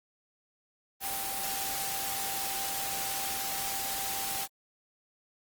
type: tone in noise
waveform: sine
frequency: 784 Hz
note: G5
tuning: in tune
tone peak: -39 dBFS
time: 1-4.48 s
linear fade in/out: 50 ms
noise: white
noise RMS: -34 dBFS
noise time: 1-4.48 s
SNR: -8 dB
effects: Opus 24 kbps